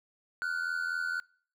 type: tone pair together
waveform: triangle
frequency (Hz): 1414 / 1498.1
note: F6 / F#6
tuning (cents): +21 / +21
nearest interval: minor second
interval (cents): 100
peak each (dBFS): -33 / -30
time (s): 0.42-1.2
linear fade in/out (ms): 0
effects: noise-tail reverb RT60 0.5 s tail -25 dB re dry